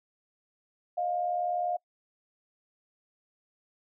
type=tone pair together; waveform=sine; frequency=628 / 708 Hz; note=D#5 / F5; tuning=+16 / +23 cents; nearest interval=major second; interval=207 cents; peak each=-34 / -28 dBFS; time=0.97-1.77 s; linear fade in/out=10 ms; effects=noise-tail reverb RT60 0.1 s tail -26 dB re dry